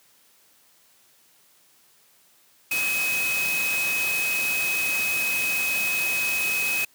sine tone in noise, 2542 Hz, D#7, 36 cents sharp, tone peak -23 dBFS, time 2.71-6.85 s, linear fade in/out 5 ms, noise white, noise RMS -30 dBFS, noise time 2.71-6.85 s, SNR +4 dB, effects white hiss -59 dBFS RMS until 6.94 s + high-pass 100 Hz 12 dB/octave

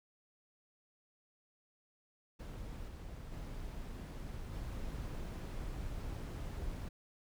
brown noise with level steps, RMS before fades -45 / -47 / -44 / -42 dBFS, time 2.39-6.89 s, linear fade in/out 10 ms, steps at 2.88 / 3.32 / 4.53 s, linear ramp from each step 2 ms, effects none

